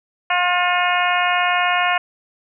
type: harmonic tone with a mistuned harmonic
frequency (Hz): 356.3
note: F4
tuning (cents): +35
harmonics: 2 / 3 / 4 / 5 / 6 / 7 / 8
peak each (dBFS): -20 / -22 / -23 / -24 / -25 / -25 / -26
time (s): 0.3-1.98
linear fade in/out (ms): 5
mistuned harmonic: 6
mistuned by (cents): +22
effects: none